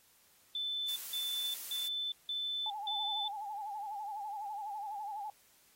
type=tone bursts; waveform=sine; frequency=3520 Hz; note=A7; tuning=in tune; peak=-34 dBFS; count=5; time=0.55-3.28 s; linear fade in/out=2 ms; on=410 ms; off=170 ms
type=noise; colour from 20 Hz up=blue; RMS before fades=-43 dBFS; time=0.88-1.88 s; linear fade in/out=5 ms
type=tone with vibrato; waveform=sine; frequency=830.6 Hz; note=G#5; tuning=in tune; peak=-38 dBFS; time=2.66-5.3 s; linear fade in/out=2 ms; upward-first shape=sine; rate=12 Hz; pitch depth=84 cents each way
effects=white hiss -66 dBFS RMS until 5.75 s + AAC 48 kbps